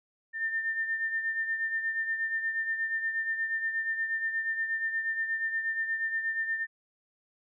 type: beating tone pair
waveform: sine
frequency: 1800 / 1808.4 Hz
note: A6 / A6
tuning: +39 / +47 cents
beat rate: 8.4 Hz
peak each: -29 / -37 dBFS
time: 0.33-6.67 s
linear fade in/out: 50 ms
effects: none